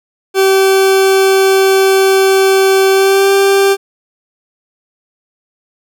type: tone with pitch glide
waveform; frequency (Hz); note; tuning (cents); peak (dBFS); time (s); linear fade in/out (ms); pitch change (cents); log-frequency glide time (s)
40% pulse; 385.6 to 393; G4 to G4; -28 to +4; -6; 0.34-3.77; 50; +32; 2.91-3.32
effects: none